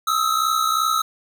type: tone pair together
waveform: square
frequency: 1263.2 / 1326 Hz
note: D#6 / E6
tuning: +26 / +10 cents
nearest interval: minor second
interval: 84 cents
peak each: -21 / -22 dBFS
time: 0.07-1.02 s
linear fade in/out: 5 ms
effects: none